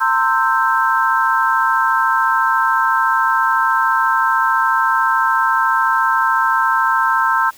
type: chord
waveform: sine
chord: C dominant seventh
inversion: third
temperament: equal with one note detuned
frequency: 912.6 / 1046.5 / 1318.5 / 1568 Hz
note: Bb5 / C6 / E6 / G6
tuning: -37 / 0 / 0 / 0 cents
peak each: -18 dBFS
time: 0-7.51 s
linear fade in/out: 20 ms
effects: white hiss -44 dBFS RMS until 7.57 s